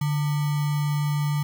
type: tone with sample-and-hold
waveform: sine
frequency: 146.83 Hz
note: D3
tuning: in tune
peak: -21 dBFS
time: 0.01-1.43 s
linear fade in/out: 5 ms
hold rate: 1050 Hz
effects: none